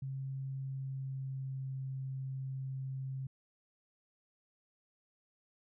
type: tone with pitch glide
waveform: sine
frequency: 134.5 to 133.11 Hz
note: C3 to C3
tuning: +48 to +30 cents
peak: -37 dBFS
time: 0.02-3.27 s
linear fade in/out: 5 ms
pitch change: -18 cents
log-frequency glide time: 0.57-1.73 s
effects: none